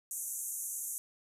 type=band-pass noise; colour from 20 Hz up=white; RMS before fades=-39 dBFS; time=0.11-0.98 s; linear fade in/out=0 ms; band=6200 to 13000 Hz; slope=96 dB/octave; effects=none